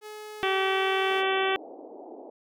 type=tone; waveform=sawtooth; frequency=425 Hz; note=G#4; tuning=40 cents sharp; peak=-35 dBFS; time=0.01-1.24 s; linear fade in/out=50 ms
type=harmonic tone; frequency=383.5 Hz; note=G4; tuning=38 cents flat; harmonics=1 / 2 / 3 / 4 / 5 / 6 / 7 / 8 / 9; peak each=-27 / -30 / -32 / -33 / -34 / -35 / -35 / -36 / -37 dBFS; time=0.43-1.56 s; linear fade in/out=0 ms
type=band-pass noise; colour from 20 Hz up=pink; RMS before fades=-44 dBFS; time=1.1-2.3 s; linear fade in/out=5 ms; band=280 to 790 Hz; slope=48 dB/octave
effects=none